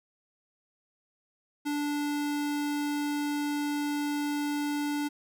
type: tone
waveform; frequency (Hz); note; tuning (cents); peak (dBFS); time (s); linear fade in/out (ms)
square; 292.1; D4; -9; -29; 1.65-5.09; 20
effects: none